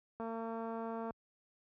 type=click train; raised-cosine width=1 ms; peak=-29 dBFS; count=207; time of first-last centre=0.2-1.107 s; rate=227 Hz; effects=high-pass 60 Hz 12 dB/octave